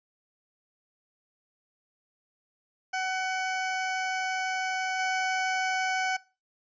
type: tone with level steps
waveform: 20% pulse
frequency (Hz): 751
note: F#5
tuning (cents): +26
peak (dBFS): -23 / -21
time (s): 2.93-6.17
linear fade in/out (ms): 10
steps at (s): 4.99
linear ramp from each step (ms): 5
effects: noise-tail reverb RT60 0.3 s tail -21 dB re dry + resampled to 16000 Hz